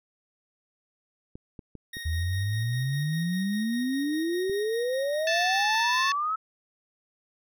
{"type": "clicks", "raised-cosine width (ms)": 3, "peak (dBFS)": -28, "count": 5, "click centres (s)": [1.355, 1.592, 1.753, 1.969, 4.497]}
{"type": "tone with tremolo", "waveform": "25% pulse", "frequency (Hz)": 1864.7, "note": "A#6", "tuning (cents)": 0, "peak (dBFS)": -32, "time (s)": [1.93, 6.11], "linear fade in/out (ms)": 5, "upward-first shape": "square", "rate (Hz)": 5, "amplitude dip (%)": 25}
{"type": "exponential sweep", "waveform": "sine", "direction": "up", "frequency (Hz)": [77.78, 1317], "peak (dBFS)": -25, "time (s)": [2.05, 6.36], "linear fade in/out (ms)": 10}
{"type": "harmonic tone", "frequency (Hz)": 879, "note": "A5", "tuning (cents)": -2, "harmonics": [2, 3, 4, 5, 6, 7], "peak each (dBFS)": [-27, -31, -33, -35, -37, -38], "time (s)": [5.27, 6.12], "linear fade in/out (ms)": 2}
{"effects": []}